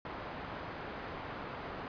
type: low-pass noise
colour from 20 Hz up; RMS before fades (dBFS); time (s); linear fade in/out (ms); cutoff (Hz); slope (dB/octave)
white; -43; 0.05-1.88; 2; 1200; 12
effects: resampled to 11025 Hz